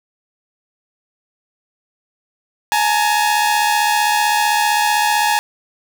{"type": "tone pair together", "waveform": "sawtooth", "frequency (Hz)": [843, 918.6], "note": ["G#5", "A#5"], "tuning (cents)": [26, -26], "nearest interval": "minor second", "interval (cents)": 148, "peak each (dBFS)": [-11, -15], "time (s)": [2.72, 5.39], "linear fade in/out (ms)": 0, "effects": []}